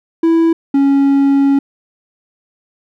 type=tone pair in turn; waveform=triangle; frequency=329.6 / 277.2 Hz; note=E4 / C#4; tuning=0 / 0 cents; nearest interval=minor third; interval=300 cents; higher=first; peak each=-6 dBFS; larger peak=neither; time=0.23-0.53 / 0.74-1.59 s; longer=second; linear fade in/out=5 ms; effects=none